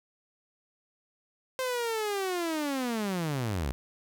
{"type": "linear sweep", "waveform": "sawtooth", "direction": "down", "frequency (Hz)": [523.3, 58.2], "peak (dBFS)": -25, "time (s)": [1.59, 3.72], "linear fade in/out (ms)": 0, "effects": []}